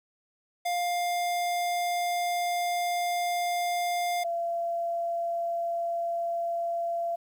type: tone pair in turn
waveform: square / sine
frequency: 703 / 681.8 Hz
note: F5 / F5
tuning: +11 / -42 cents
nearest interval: minor second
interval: 53 cents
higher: first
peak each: -27 dBFS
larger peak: neither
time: 0.65-4.24 / 4.24-7.16 s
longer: first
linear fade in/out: 10 ms
effects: 10-bit